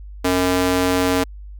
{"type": "tone with high-pass filter", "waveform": "square", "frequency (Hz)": 91.3, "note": "F#2", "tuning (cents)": -23, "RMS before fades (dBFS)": -18, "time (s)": [0.24, 1.24], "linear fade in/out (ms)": 10, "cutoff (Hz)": 300, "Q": 1.1, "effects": ["added 50 Hz sine -33 dBFS peak until 1.59 s"]}